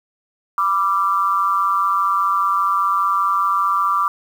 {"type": "tone with amplitude modulation", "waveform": "sine", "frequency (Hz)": 1174.7, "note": "D6", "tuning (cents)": 0, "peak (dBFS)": -11, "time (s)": [0.58, 4.08], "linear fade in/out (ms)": 2, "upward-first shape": "sine", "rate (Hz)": 185, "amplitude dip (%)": 80, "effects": ["7-bit"]}